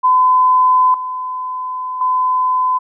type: tone with level steps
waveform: sine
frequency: 1015 Hz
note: B5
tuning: 47 cents sharp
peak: -8 / -20 / -12 dBFS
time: 0.03-2.79 s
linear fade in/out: 20 ms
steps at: 0.94 / 2.01 s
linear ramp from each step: 2 ms
effects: none